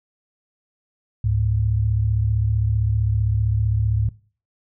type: tone pair together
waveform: sine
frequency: 71.15 / 106.6 Hz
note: C#2 / G#2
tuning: +46 / +46 cents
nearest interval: perfect fifth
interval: 700 cents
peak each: -23 / -18 dBFS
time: 1.24-4.09 s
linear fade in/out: 5 ms
effects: noise-tail reverb RT60 0.4 s tail -20 dB re dry